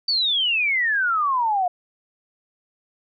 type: exponential sweep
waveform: sine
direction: down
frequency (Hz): 4631 to 701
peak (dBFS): -18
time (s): 0.08-1.68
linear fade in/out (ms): 5
effects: none